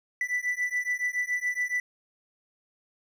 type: beating tone pair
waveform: triangle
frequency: 1975.5 / 1982.6 Hz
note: B6 / B6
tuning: 0 / +6 cents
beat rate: 7.1 Hz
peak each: -28 / -28 dBFS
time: 0.21-1.8 s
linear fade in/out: 2 ms
effects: none